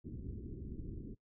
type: low-pass noise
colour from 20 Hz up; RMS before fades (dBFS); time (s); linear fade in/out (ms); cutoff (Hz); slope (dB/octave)
pink; -45; 0.04-1.15; 10; 380; 48
effects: noise-tail reverb RT60 0.1 s tail -19 dB re dry